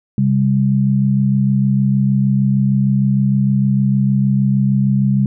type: tone pair together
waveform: sine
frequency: 133.48 / 200 Hz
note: C3 / G3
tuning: +35 / +35 cents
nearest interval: perfect fifth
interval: 700 cents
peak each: -14 dBFS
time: 0.18-5.26 s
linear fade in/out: 2 ms
effects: none